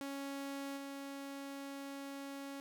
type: tone with level steps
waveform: sawtooth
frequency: 277.2 Hz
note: C#4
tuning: in tune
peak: -37 / -40 dBFS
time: 0.01-2.6 s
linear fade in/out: 0 ms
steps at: 0.76 s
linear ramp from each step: 20 ms
effects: none